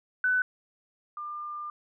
sine tone pair in turn, 1500 / 1198.8 Hz, F#6 / D6, +23 / +35 cents, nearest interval major third, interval 388 cents, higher first, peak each -22 / -34 dBFS, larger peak first, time 0.24-0.42 / 1.17-1.7 s, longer second, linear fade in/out 2 ms, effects none

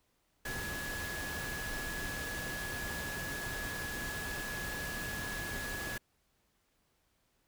sine tone in noise, 1686 Hz, G#6, 26 cents sharp, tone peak -40 dBFS, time 0.45-5.98 s, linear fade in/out 5 ms, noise pink, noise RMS -41 dBFS, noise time 0.45-5.98 s, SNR -2 dB, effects pink hiss -75 dBFS RMS until 7.47 s

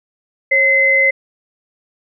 sine tone pair together, 543.8 / 2053 Hz, C#5 / C7, -33 / -33 cents, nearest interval octave + major seventh, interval 2300 cents, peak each -18 / -10 dBFS, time 0.51-1.11 s, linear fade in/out 10 ms, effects none

